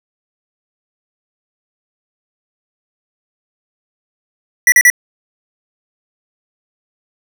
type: tone bursts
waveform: square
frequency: 1954 Hz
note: B6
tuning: 19 cents flat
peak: -5 dBFS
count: 3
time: 4.67-4.901 s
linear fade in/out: 2 ms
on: 51 ms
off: 39 ms
effects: none